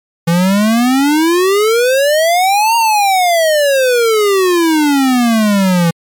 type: exponential two-way sweep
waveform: square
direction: up then down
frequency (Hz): 164.81 to 936 to 164.81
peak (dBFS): -9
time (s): 0.27-5.91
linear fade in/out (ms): 10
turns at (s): 2.76
effects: MP3 96 kbps